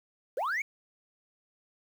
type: linear sweep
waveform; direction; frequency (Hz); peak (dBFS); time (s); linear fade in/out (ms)
sine; up; 440 to 2303; -26; 0.37-0.62; 5
effects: tanh soft clip ceiling -27 dBFS + 9-bit